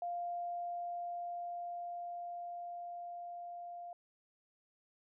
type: tone with level ramp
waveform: sine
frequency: 698.5 Hz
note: F5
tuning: in tune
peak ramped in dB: -36 to -44 dBFS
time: 0.02-3.93 s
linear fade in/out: 2 ms
effects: none